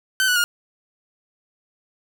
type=tone with pitch steps; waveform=sawtooth; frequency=1533 / 1476.5 / 1422.1 Hz; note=G6 / F#6 / F6; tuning=-39 / -4 / +31 cents; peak=-13 dBFS; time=0.2-0.44 s; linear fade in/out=0 ms; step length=80 ms; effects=none